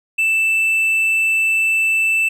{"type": "tone", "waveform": "triangle", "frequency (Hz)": 2649, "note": "E7", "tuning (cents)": 8, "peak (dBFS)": -12, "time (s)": [0.18, 2.29], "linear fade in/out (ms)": 10, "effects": []}